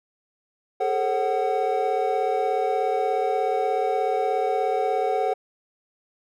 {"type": "tone cluster", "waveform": "triangle", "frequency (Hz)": [414.1, 450.8, 538, 748], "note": ["G#4", "A4", "C5", "F#5"], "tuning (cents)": [-5, 42, 48, 19], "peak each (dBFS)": [-26, -25, -27, -22], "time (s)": [0.8, 5.34], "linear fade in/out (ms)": 10, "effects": []}